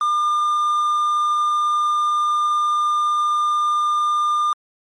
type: tone with quantisation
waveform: triangle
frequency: 1203 Hz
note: D6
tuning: 41 cents sharp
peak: -14 dBFS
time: 0.01-4.53 s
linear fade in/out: 2 ms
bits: 7
effects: MP3 48 kbps